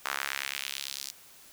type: tone with high-pass filter sweep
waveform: sawtooth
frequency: 69 Hz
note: C#2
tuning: 7 cents flat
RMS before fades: -36 dBFS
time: 0.05-1.11 s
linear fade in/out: 0 ms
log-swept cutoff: 1200 to 5200 Hz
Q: 1.6
effects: white hiss -54 dBFS RMS until 1.52 s